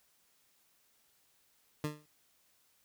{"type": "tone with exponential decay", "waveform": "20% pulse", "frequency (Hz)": 150.2, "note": "D3", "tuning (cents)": 39, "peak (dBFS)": -26, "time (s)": [1.84, 2.06], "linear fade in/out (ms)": 2, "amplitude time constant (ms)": 47, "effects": ["white hiss -71 dBFS RMS until 2.84 s"]}